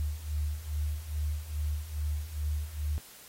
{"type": "beating tone pair", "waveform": "sine", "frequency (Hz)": [73.42, 75.82], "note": ["D2", "D#2"], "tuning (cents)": [0, -44], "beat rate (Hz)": 2.4, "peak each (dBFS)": [-35, -32], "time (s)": [0, 2.98], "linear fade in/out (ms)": 0, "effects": ["white hiss -52 dBFS RMS until 3.28 s", "AAC 48 kbps"]}